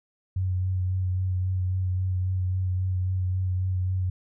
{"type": "tone with vibrato", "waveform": "sine", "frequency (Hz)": 92.5, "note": "F#2", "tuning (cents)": 0, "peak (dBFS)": -23, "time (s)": [0.36, 4.1], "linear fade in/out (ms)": 5, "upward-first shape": "sine", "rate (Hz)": 3.7, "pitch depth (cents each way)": 20, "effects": []}